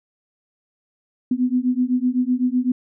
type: beating tone pair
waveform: sine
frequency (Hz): 246.9 / 254.8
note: B3 / C4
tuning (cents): 0 / -46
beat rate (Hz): 7.9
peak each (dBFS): -20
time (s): 1.31-2.72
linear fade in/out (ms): 5
effects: none